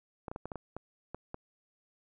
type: clicks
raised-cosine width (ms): 1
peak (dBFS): -25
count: 9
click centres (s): 0.282 / 0.315 / 0.361 / 0.456 / 0.518 / 0.557 / 0.766 / 1.146 / 1.344
effects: none